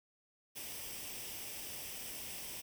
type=noise with comb filter; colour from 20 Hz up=white; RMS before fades=-45 dBFS; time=0.55-2.62 s; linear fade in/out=20 ms; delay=0.36 ms; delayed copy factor=+0.55; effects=none